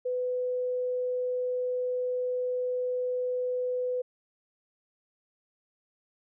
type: tone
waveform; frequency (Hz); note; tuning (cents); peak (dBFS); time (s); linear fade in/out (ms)
sine; 500; B4; +21; -27; 0.05-4.02; 10
effects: none